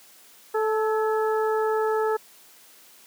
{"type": "harmonic tone with a mistuned harmonic", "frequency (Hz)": 436.7, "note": "A4", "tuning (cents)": -13, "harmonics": [1, 2, 3, 4], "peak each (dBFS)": [-22, -28, -31, -36], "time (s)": [0.54, 2.17], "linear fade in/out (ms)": 10, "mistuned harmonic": 4, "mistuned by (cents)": -49, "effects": ["white hiss -52 dBFS RMS until 3.06 s", "high-pass 200 Hz 12 dB/octave"]}